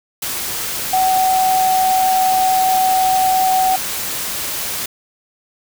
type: tone in noise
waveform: sine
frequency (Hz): 752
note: F#5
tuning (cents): +28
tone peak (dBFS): -12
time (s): 0.93-3.76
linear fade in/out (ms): 5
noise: white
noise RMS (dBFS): -23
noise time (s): 0.22-4.86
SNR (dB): +8
effects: none